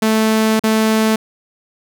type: tone with dropouts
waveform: sawtooth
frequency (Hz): 219.4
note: A3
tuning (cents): -5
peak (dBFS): -8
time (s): 0.02-1.16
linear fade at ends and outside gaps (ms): 5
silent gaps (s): 0.596-0.637
effects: none